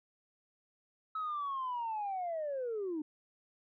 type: linear sweep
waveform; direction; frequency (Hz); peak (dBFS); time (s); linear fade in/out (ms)
sine; down; 1295 to 293.7; -33; 1.15-3.02; 5
effects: tanh soft clip ceiling -31 dBFS